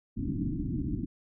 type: low-pass noise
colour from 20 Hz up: white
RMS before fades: -32 dBFS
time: 0.16-1.06 s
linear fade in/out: 20 ms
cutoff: 330 Hz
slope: 96 dB/octave
effects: none